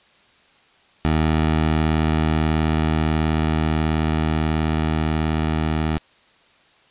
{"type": "tone with level ramp", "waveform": "15% pulse", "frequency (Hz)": 78.5, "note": "D#2", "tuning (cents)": 16, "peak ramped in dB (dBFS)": [-10, -13], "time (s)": [1.05, 5.98], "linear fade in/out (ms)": 0, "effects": ["white hiss -55 dBFS RMS until 6.9 s", "resampled to 8000 Hz"]}